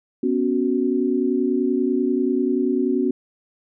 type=chord; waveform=sine; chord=B suspended second; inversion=none; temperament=equal; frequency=246.9 / 277.2 / 370 Hz; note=B3 / C#4 / F#4; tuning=0 / 0 / 0 cents; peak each=-22 dBFS; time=0.23-3.11 s; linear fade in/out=5 ms; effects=none